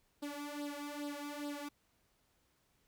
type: tone with flanger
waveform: sawtooth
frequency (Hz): 290.6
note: D4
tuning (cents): -18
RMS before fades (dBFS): -43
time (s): 0.22-1.69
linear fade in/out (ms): 10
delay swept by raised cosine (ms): 0.22 to 2.62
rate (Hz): 2.4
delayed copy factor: +0.75
effects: pink hiss -75 dBFS RMS until 2.87 s